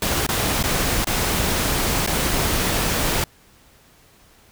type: noise with dropouts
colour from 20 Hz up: pink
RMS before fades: -21 dBFS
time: 0.02-3.24 s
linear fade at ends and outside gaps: 2 ms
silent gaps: 0.266-0.289 / 0.628-0.638 / 1.045-1.07 / 2.064-2.074 s
effects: pink hiss -53 dBFS RMS until 4.51 s